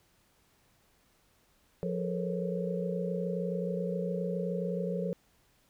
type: tone cluster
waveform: sine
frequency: 177.5 / 426.7 / 453.9 / 485.8 / 545 Hz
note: F3 / G#4 / A#4 / B4 / C#5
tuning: +28 / +47 / -46 / -29 / -29 cents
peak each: -33 / -39 / -39 / -39 / -38 dBFS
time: 1.83-5.13 s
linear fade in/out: 0 ms
effects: pink hiss -68 dBFS RMS until 5.69 s